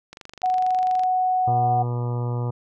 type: click train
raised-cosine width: 0.2 ms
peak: -22 dBFS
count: 23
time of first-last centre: 0.13-1.035 s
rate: 24.3 Hz
type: tone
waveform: sine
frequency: 740 Hz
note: F#5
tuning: in tune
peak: -18 dBFS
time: 0.43-1.83 s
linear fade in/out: 10 ms
type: harmonic tone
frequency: 121.1 Hz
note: B2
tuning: 34 cents flat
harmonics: 1 / 2 / 3 / 4 / 5 / 6 / 7 / 8 / 9 / 10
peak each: -23 / -37 / -37 / -35 / -43 / -43 / -41 / -40 / -48 / -44 dBFS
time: 1.47-2.51 s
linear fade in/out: 10 ms
effects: none